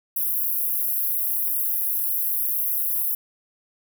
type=high-pass noise; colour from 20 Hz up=pink; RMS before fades=-24 dBFS; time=0.16-3.15 s; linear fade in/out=5 ms; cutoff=11000 Hz; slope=96 dB/octave; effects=none